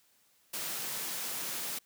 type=high-pass noise; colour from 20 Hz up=white; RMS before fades=-37 dBFS; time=0.53-1.79 s; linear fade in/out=10 ms; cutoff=120 Hz; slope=96 dB/octave; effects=white hiss -68 dBFS RMS until 1.85 s + high-pass 60 Hz 12 dB/octave